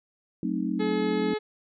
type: chord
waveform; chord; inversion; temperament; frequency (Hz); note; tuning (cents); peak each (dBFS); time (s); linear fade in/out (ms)
sine; F# diminished seventh; none; equal with one note detuned; 185 / 220 / 265.7 / 311.1; F#3 / A3 / C4 / Eb4; 0 / 0 / +27 / 0; -31; 0.43-1.34; 2
type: harmonic tone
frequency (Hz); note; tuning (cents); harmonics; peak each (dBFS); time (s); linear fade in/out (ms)
426.7; G#4; +47; 1 / 2 / 3 / 4 / 5 / 6 / 7 / 8 / 9 / 10; -27 / -37 / -42 / -42 / -41 / -49 / -50 / -46 / -49 / -50; 0.79-1.39; 20
effects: none